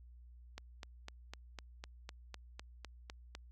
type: click train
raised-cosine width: 0.2 ms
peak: -28 dBFS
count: 12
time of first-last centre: 0.58-3.351 s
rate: 3.97 Hz
effects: added 60 Hz sine -54 dBFS peak until 3.51 s